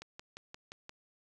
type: click train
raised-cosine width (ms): 0.2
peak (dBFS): -28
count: 6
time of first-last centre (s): 0.02-0.894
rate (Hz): 5.72
effects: none